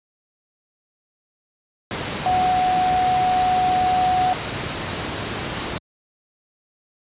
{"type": "tone in noise", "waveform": "sine", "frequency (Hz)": 737, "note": "F#5", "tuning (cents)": -7, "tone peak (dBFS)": -16, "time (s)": [2.26, 4.33], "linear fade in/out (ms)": 0, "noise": "pink", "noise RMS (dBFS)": -26, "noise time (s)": [1.91, 5.78], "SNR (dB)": 7, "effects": ["high-pass 80 Hz 12 dB/octave", "resampled to 8000 Hz"]}